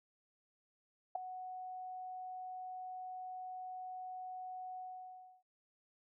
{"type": "tone with ADSR envelope", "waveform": "sine", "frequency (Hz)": 740, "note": "F#5", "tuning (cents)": 0, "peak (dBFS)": -29, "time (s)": [1.15, 5.43], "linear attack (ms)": 7, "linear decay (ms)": 4, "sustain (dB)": -14, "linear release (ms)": 650, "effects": []}